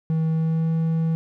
triangle tone with pitch glide, 160.4 to 162.55 Hz, E3 to E3, -47 to -24 cents, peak -17 dBFS, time 0.1-1.15 s, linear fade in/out 0 ms, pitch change +23 cents, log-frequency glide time 0.29-0.7 s, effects none

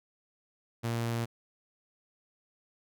sawtooth tone, 116.54 Hz, A#2, in tune, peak -26 dBFS, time 0.83-1.26 s, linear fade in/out 20 ms, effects none

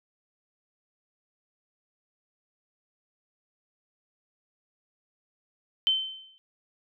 sine tone with exponential decay, 3084 Hz, G7, 29 cents flat, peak -18 dBFS, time 5.87-6.38 s, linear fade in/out 0 ms, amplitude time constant 110 ms, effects none

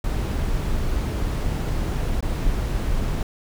brown noise with dropouts, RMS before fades -23 dBFS, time 0.04-3.23 s, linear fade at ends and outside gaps 2 ms, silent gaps 2.207-2.225 s, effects none

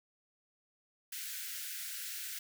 white high-pass noise, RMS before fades -42 dBFS, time 1.12-2.39 s, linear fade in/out 5 ms, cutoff 1400 Hz, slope 96 dB/octave, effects none

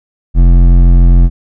sine tone with hard clipping, 43.65 Hz, F1, in tune, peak -4 dBFS, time 0.34-1.3 s, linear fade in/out 50 ms, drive 11 dB, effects none

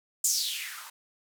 violet noise with band-pass filter sweep, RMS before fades -31 dBFS, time 0.24-0.9 s, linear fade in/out 5 ms, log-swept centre 7600 to 930 Hz, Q 4.6, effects none

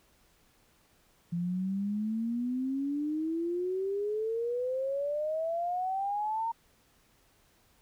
sine exponential sweep, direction up, 169.5 to 926 Hz, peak -29 dBFS, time 1.32-6.52 s, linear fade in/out 10 ms, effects pink hiss -66 dBFS RMS until 7.81 s

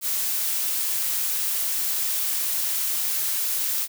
blue noise, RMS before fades -25 dBFS, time 0.01-3.88 s, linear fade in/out 50 ms, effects none

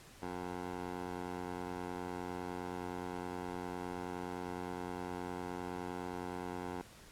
15% pulse tone with band-pass filter, 89.7 Hz, F2, 47 cents sharp, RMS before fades -42 dBFS, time 0.22-6.82 s, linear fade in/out 5 ms, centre 690 Hz, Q 0.95, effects pink hiss -57 dBFS RMS until 7.11 s + low-pass 12000 Hz 12 dB/octave

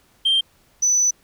sine tone pair in turn, 3164 / 5987 Hz, G7 / F#8, +15 / +20 cents, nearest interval major seventh, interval 1105 cents, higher second, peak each -13 / -13 dBFS, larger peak neither, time 0.25-0.41 / 0.82-1.11 s, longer second, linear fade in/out 10 ms, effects tanh soft clip ceiling -12 dBFS + pink hiss -58 dBFS RMS until 1.23 s

